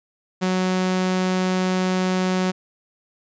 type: tone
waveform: sawtooth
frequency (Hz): 185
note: F#3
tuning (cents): 0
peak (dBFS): -15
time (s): 0.41-2.52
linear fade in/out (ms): 20
effects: resampled to 16000 Hz